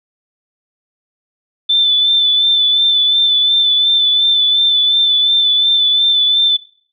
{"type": "tone with vibrato", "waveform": "sine", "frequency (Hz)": 3520, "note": "A7", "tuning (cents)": 0, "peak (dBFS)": -9, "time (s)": [1.69, 6.57], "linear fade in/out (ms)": 10, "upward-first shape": "sine", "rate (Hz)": 2.8, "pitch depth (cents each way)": 28, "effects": ["noise-tail reverb RT60 0.5 s tail -20 dB re dry"]}